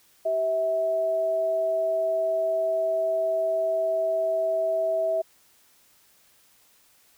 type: tone pair together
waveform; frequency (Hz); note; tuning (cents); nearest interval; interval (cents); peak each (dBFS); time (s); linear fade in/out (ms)
sine; 386.8 / 649.9; G4 / E5; -23 / -25; major sixth; 898; -34 / -22; 0.25-5.22; 10
effects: white hiss -60 dBFS RMS until 7.17 s